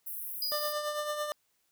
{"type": "high-pass noise", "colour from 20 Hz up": "pink", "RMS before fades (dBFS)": -39, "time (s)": [0.06, 0.73], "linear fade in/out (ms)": 10, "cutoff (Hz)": 11000, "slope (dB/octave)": 48}
{"type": "tone with exponential decay", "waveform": "sine", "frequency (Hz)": 4919, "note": "D#8", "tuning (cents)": -21, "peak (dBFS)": -29, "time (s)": [0.42, 1.34], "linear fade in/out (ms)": 2, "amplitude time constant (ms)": 200}
{"type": "tone with tremolo", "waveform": "25% pulse", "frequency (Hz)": 597, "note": "D5", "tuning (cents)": 28, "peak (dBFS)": -26, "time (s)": [0.52, 1.32], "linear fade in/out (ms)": 0, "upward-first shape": "triangle", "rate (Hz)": 9, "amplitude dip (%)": 55}
{"effects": ["white hiss -74 dBFS RMS until 1.71 s"]}